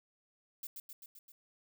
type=noise with echo; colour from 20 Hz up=violet; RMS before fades=-43 dBFS; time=0.63-0.67 s; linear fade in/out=2 ms; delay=130 ms; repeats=5; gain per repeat=-3 dB; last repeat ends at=1.32 s; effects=none